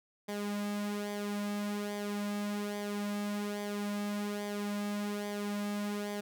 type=tone with flanger; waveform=sawtooth; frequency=205.6 Hz; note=G#3; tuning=17 cents flat; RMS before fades=-36 dBFS; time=0.28-6.21 s; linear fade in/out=10 ms; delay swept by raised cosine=0.73 to 2.83 ms; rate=1.2 Hz; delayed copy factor=-0.6; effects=none